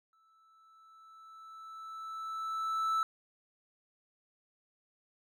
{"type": "tone with exponential growth", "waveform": "triangle", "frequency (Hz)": 1316, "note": "E6", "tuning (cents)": -3, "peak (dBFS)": -25, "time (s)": [0.13, 3.03], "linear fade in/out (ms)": 1, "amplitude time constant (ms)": 630, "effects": []}